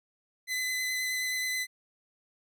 sawtooth tone with vibrato, 2020 Hz, B6, 39 cents sharp, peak -26 dBFS, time 0.47-1.67 s, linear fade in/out 50 ms, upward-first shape triangle, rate 9.4 Hz, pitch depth 16 cents each way, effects none

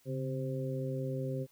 harmonic tone with a mistuned harmonic, 130.9 Hz, C3, 1 cent sharp, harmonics 1 / 2 / 3 / 4, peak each -35 / -41 / -41 / -40 dBFS, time 0.05-1.47 s, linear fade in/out 50 ms, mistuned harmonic 1, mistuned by +79 cents, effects white hiss -67 dBFS RMS until 1.51 s

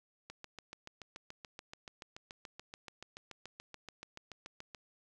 click train, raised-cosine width 0.2 ms, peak -29 dBFS, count 32, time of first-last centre 0.3-4.748 s, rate 6.97 Hz, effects none

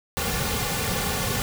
pink noise with comb filter, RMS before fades -26 dBFS, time 0.17-1.42 s, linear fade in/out 0 ms, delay 3.1 ms, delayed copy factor -0.75, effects none

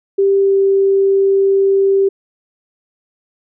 sine tone with pitch glide, 393.5 to 391.2 Hz, G4 to G4, +7 to -4 cents, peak -9 dBFS, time 0.18-2.09 s, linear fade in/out 10 ms, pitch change -11 cents, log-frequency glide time 0.39-0.56 s, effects none

